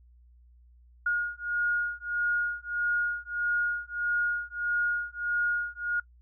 sine beating tone pair, 1432 / 1433.6 Hz, F6 / F6, +43 / +45 cents, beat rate 1.6 Hz, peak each -29 dBFS, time 1.06-6 s, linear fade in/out 5 ms, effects noise-tail reverb RT60 0.1 s tail -25 dB re dry + added 60 Hz sine -54 dBFS peak until 6.21 s

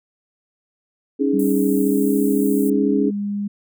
sine chord, C# suspended second, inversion none, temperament equal, 277.2 / 311.1 / 415.3 Hz, C#4 / D#4 / G#4, 0 / 0 / 0 cents, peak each -18 / -23 / -21 dBFS, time 1.19-3.11 s, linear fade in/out 20 ms
sine tone with pitch glide, 196.3 to 203.5 Hz, G3 to G#3, +3 to -35 cents, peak -21 dBFS, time 1.33-3.48 s, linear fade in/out 10 ms, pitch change +62 cents, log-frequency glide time 1.69-2.08 s
white high-pass noise, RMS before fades -34 dBFS, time 1.39-2.7 s, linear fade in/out 5 ms, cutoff 7800 Hz, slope 48 dB/octave
effects none

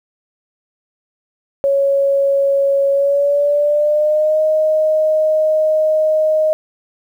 sine tone with pitch glide, 554.4 to 622.3 Hz, C#5 to D#5, 0 to 0 cents, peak -11 dBFS, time 1.64-6.53 s, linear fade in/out 0 ms, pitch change +200 cents, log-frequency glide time 2.91-4.4 s, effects 8-bit

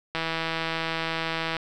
click train, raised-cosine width 0.3 ms, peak -12 dBFS, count 232, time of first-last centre 0.15-1.567 s, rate 163 Hz, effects none

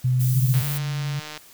sine tone, 126.7 Hz, B2, 45 cents sharp, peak -17 dBFS, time 0.04-0.62 s, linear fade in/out 10 ms
violet noise, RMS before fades -31 dBFS, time 0.19-0.79 s, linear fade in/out 20 ms
sine tone with pitch glide, 142.3 to 141.15 Hz, C#3 to C#3, +46 to +32 cents, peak -24 dBFS, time 0.33-1.2 s, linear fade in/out 10 ms, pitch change -14 cents, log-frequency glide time 0.47-0.99 s
click train, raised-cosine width 0.2 ms, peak -18 dBFS, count 128, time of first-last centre 0.54-1.376 s, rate 152 Hz
effects white hiss -49 dBFS RMS until 1.53 s

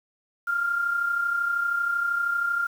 sine tone pair together, 1367.2 / 1400 Hz, F6 / F6, -37 / +4 cents, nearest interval unison, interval 41 cents, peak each -32 / -23 dBFS, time 0.47-2.67 s, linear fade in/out 10 ms, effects 8-bit

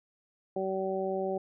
harmonic tone, 190.7 Hz, G3, 47 cents flat, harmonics 1 / 2 / 3 / 4, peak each -38 / -32 / -34 / -37 dBFS, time 0.56-1.38 s, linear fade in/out 5 ms, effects none

